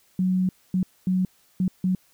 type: tone bursts at uneven times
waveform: sine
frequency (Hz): 185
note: F#3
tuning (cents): 0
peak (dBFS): -19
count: 5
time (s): 0.19-0.49 / 0.74-0.83 / 1.07-1.25 / 1.6-1.68 / 1.84-1.95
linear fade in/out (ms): 2
effects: white hiss -61 dBFS RMS until 2.13 s